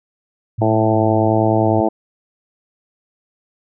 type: tone with vibrato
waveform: sine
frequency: 108.2 Hz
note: A2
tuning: 29 cents flat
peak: -18 dBFS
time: 0.58-1.81 s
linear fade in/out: 10 ms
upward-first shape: square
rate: 1.4 Hz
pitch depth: 37 cents each way
type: harmonic tone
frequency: 109.9 Hz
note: A2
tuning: 2 cents flat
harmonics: 2 / 3 / 4 / 5 / 6 / 7 / 8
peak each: -22 / -18 / -23 / -23 / -19 / -22 / -24 dBFS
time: 0.61-1.89 s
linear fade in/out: 10 ms
effects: none